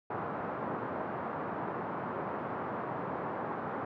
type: band-pass noise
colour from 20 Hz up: white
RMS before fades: -37 dBFS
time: 0.1-3.85 s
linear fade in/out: 5 ms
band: 110 to 1200 Hz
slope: 24 dB/octave
effects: none